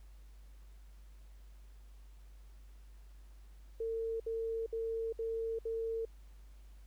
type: tone bursts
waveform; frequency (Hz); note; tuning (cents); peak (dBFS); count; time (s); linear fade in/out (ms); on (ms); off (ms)
sine; 452.6; A4; +49; -34; 5; 3.8-6.052; 5; 400; 63
effects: added 50 Hz sine -52 dBFS peak until 6.86 s + pink hiss -70 dBFS RMS until 6.86 s